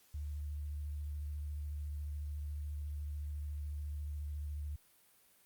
sine tone with vibrato, 73.8 Hz, D2, 9 cents sharp, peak -38 dBFS, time 0.14-4.76 s, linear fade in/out 5 ms, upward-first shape sine, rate 14 Hz, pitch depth 25 cents each way, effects white hiss -67 dBFS RMS until 5.45 s + Opus 48 kbps

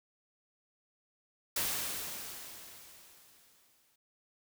white noise with exponential decay, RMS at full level -32 dBFS, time 1.56-3.96 s, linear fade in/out 5 ms, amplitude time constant 520 ms, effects none

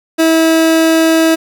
30% pulse tone, 324 Hz, E4, 30 cents flat, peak -5 dBFS, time 0.18-1.36 s, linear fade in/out 20 ms, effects none

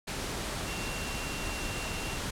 sine tone in noise, 2747 Hz, F7, 29 cents flat, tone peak -41 dBFS, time 0.67-2.18 s, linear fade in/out 10 ms, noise pink, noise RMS -35 dBFS, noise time 0.07-2.31 s, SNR -9 dB, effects low-pass 10000 Hz 12 dB/octave

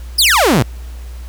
sawtooth exponential sweep, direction down, 5410 to 99 Hz, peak -5 dBFS, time 0.18-0.63 s, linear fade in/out 10 ms, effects added 60 Hz sine -26 dBFS peak until 1.28 s + pink hiss -43 dBFS RMS until 1.28 s

